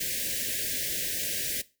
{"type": "band-stop noise", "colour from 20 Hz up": "white", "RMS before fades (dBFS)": -31, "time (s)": [0, 1.62], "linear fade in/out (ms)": 10, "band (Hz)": [630, 1600], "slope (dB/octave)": 96, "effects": ["noise-tail reverb RT60 0.3 s tail -19 dB re dry"]}